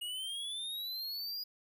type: exponential sweep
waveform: square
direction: up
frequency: 2861 to 4919 Hz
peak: -38 dBFS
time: 0.01-1.44 s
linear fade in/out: 10 ms
effects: none